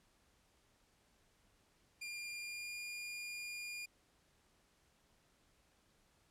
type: tone with pitch glide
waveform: sawtooth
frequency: 2403 to 2420 Hz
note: D7 to D#7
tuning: +39 to -49 cents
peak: -40 dBFS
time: 2.01-3.86 s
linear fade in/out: 10 ms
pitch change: +12 cents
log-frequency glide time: 2.36-2.76 s
effects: pink hiss -73 dBFS RMS until 6.3 s + low-pass 11000 Hz 12 dB/octave